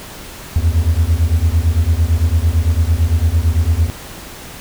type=beating tone pair; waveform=triangle; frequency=77.78 / 86.68 Hz; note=D#2 / F2; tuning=0 / -12 cents; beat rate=8.9 Hz; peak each=-12 dBFS; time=0.56-3.9 s; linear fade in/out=0 ms; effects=pink hiss -33 dBFS RMS until 4.6 s